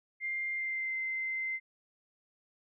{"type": "tone with pitch glide", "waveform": "sine", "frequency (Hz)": [2100, 2075], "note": ["C7", "C7"], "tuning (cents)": [6, -15], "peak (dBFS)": -32, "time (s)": [0.2, 1.6], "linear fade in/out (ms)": 50, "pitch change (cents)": -21, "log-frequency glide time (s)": [0.55, 0.96], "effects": []}